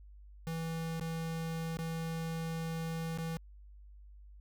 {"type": "tone with dropouts", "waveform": "square", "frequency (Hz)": 163.6, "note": "E3", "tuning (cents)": -13, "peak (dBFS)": -36, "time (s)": [0.47, 3.37], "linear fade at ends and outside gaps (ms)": 0, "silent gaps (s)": [[0.997, 1.011], [1.77, 1.789], [3.175, 3.185]], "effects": ["added 50 Hz sine -51 dBFS peak until 4.4 s"]}